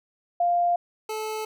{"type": "tone pair in turn", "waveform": ["sine", "25% pulse"], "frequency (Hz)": [698.5, 434.1], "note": ["F5", "A4"], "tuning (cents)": [0, -23], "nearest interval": "minor sixth", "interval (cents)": 823, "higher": "first", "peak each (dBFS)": [-19, -25], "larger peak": "first", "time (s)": [[0.4, 0.76], [1.09, 1.45]], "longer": "neither", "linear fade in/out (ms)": 5, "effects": []}